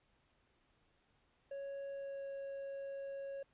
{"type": "tone with pitch glide", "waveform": "triangle", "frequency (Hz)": [554.4, 550.9], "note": ["C#5", "C#5"], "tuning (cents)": [0, -11], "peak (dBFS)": -40, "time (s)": [1.51, 3.43], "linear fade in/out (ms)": 5, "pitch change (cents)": -11, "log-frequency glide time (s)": [1.88, 2.25], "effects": ["pink hiss -75 dBFS RMS until 3.53 s", "resampled to 8000 Hz"]}